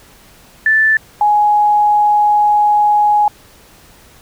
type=tone pair in turn; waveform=sine; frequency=1759 / 834.7 Hz; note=A6 / G#5; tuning=-1 / +9 cents; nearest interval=octave + minor second; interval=1290 cents; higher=first; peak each=-8 dBFS; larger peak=neither; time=0.66-0.97 / 1.21-3.28 s; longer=second; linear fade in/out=2 ms; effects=pink hiss -44 dBFS RMS until 4.21 s